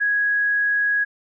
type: tone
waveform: sine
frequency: 1661.2 Hz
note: G#6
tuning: in tune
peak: -17 dBFS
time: 0-1.05 s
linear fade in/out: 20 ms
effects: none

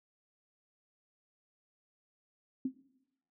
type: tone with exponential decay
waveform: sine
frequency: 261.6 Hz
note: C4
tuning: in tune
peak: -27 dBFS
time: 2.65-2.76 s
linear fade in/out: 5 ms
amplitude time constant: 22 ms
effects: noise-tail reverb RT60 0.9 s tail -19 dB re dry

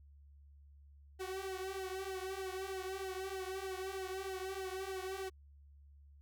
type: tone with flanger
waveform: sawtooth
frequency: 380 Hz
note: F#4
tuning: 46 cents sharp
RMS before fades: -42 dBFS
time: 1.19-5.3 s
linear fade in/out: 20 ms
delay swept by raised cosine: 0.82 to 4.42 ms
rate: 3.2 Hz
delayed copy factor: -0.9
effects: added 71 Hz sine -57 dBFS peak until 6.21 s

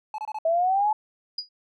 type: tone bursts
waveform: triangle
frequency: 860 Hz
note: A5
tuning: 40 cents flat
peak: -27 dBFS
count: 4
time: 0.14-0.387 s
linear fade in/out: 2 ms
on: 43 ms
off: 25 ms
type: exponential sweep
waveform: sine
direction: up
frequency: 643 to 871 Hz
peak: -19 dBFS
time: 0.45-0.93 s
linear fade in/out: 5 ms
type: tone with exponential decay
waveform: sine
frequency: 4900 Hz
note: D#8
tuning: 27 cents flat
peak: -24 dBFS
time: 1.38-1.49 s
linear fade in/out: 5 ms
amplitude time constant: 23 ms
effects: none

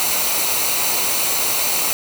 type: noise with comb filter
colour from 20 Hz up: white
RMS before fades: -19 dBFS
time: 0-1.93 s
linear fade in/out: 0 ms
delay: 0.59 ms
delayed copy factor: -0.55
effects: none

